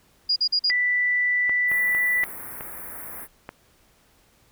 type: tone bursts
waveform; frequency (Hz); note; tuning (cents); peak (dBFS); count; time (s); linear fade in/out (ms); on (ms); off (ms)
sine; 4862; D#8; -41; -18; 4; 0.29-0.71; 10; 72; 44
type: tone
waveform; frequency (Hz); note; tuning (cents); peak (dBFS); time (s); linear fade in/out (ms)
sine; 1975.5; B6; 0; -19; 0.7-2.24; 0
type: clicks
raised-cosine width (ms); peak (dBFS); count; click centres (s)
0.5; -19; 6; 1.495 / 1.716 / 1.949 / 2.235 / 2.609 / 3.491
type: band-stop noise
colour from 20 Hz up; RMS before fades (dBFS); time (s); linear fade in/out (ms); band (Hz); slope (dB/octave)
white; -37; 1.67-3.28; 50; 2100 to 10000; 48
effects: pink hiss -60 dBFS RMS until 4.51 s